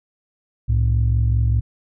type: tone pair together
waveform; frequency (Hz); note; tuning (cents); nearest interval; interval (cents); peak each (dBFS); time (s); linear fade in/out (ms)
sine; 65.81 / 110.9; C2 / A2; +11 / +14; major sixth; 903; -16; 0.68-1.61; 20
effects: tanh soft clip ceiling -10 dBFS